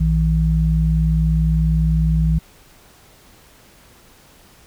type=tone pair together; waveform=sine; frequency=59.93 / 160 Hz; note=A#1 / D#3; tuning=+49 / +49 cents; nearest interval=octave + perfect fourth; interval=1700 cents; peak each=-16 dBFS; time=0-2.39 s; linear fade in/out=10 ms; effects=pink hiss -49 dBFS RMS until 4.66 s